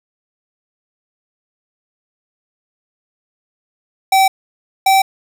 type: tone pair in turn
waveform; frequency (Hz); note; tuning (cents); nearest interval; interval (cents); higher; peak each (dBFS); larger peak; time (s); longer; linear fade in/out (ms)
square; 770 / 773; G5 / G5; -31 / -24; unison; 7; second; -9; neither; 4.12-4.28 / 4.86-5.02; neither; 5
effects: none